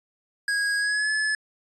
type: tone with pitch glide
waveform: square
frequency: 1646 to 1720.9 Hz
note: G#6 to A6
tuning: -16 to -39 cents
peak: -23 dBFS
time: 0.48-1.35 s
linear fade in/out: 2 ms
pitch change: +77 cents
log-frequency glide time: 0.77-1.11 s
effects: resampled to 24000 Hz